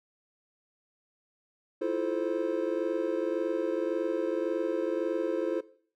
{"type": "chord", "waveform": "triangle", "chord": "F major seventh", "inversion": "third", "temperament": "just", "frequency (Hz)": [327.4, 349.2, 436.5, 523.8], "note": ["E4", "F4", "A4", "C5"], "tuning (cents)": [-12, 0, -14, 2], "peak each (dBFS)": -31, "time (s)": [1.81, 5.61], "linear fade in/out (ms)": 10, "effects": ["noise-tail reverb RT60 0.5 s tail -18 dB re dry"]}